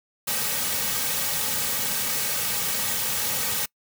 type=noise with comb filter; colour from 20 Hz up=white; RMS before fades=-26 dBFS; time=0.27-3.66 s; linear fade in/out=10 ms; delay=2.9 ms; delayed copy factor=-0.75; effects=noise-tail reverb RT60 0.1 s tail -25 dB re dry